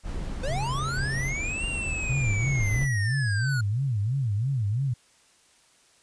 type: noise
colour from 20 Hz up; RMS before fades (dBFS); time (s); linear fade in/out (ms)
brown; -32; 0.03-2.88; 50
type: linear two-way sweep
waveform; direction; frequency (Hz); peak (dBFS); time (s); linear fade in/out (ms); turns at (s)
square; up then down; 493.9 to 2800 to 1425; -30; 0.43-3.61; 5; 1.66
type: tone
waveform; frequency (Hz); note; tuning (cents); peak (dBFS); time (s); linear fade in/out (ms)
triangle; 134.6; C3; +49; -28; 0.48-1.34; 10
type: tone with vibrato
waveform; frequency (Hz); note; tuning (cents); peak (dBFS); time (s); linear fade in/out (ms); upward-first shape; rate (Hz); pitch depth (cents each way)
sine; 118.3; A#2; +26; -23; 2.09-4.94; 10; sine; 3; 290
effects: white hiss -60 dBFS RMS until 6.02 s + resampled to 22050 Hz